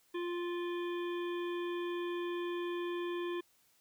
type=harmonic tone with a mistuned harmonic; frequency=349.2 Hz; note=F4; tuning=in tune; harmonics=1 / 3 / 5 / 7 / 9 / 10; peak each=-35 / -45 / -49 / -52 / -54 / -55 dBFS; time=0.14-3.41 s; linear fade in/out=10 ms; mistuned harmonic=10; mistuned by=-20 cents; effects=white hiss -70 dBFS RMS until 3.8 s

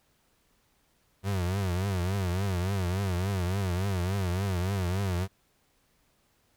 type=tone with vibrato; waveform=35% pulse; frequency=93.6 Hz; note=F#2; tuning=20 cents sharp; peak=-25 dBFS; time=1.23-5.28 s; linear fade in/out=50 ms; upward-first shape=triangle; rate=3.5 Hz; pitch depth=150 cents each way; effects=pink hiss -69 dBFS RMS until 6.56 s

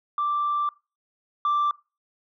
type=tone pair in turn; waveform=sine; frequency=1174.7 / 1174.7 Hz; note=D6 / D6; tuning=0 / 0 cents; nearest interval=unison; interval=0 cents; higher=neither; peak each=-21 / -18 dBFS; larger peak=second; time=0.18-0.69 / 1.45-1.71 s; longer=first; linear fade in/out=2 ms; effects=noise-tail reverb RT60 0.3 s tail -23 dB re dry + tanh soft clip ceiling -18 dBFS

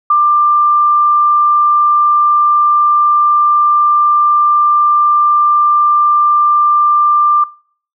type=tone; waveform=sine; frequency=1188 Hz; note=D6; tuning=20 cents sharp; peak=-6 dBFS; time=0.1-7.44 s; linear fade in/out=5 ms; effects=noise-tail reverb RT60 0.5 s tail -23 dB re dry

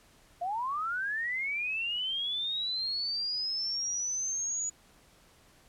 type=linear sweep; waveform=sine; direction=up; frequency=675 to 6880 Hz; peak=-30 dBFS; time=0.41-4.7 s; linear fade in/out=10 ms; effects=pink hiss -61 dBFS RMS until 5.68 s + low-pass 12000 Hz 12 dB/octave

